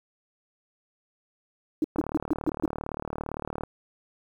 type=tone bursts; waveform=sine; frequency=311.1 Hz; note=D#4; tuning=in tune; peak=-20 dBFS; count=6; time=1.82-2.658 s; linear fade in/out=2 ms; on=23 ms; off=140 ms
type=click train; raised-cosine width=1 ms; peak=-18 dBFS; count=64; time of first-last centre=1.96-3.636 s; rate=37.6 Hz
effects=9-bit